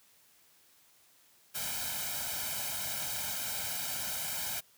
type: noise with comb filter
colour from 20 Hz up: white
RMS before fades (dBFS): -36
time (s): 1.54-4.61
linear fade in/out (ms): 20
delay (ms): 1.3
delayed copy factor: +0.85
effects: white hiss -64 dBFS RMS until 4.77 s + high-pass 60 Hz 12 dB/octave